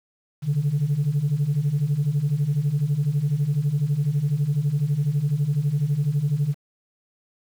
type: beating tone pair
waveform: sine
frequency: 137.4 / 149.4 Hz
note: C#3 / D3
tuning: -15 / +30 cents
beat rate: 12 Hz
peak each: -23 / -20 dBFS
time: 0.42-6.55 s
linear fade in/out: 50 ms
effects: tanh soft clip ceiling -15 dBFS + 8-bit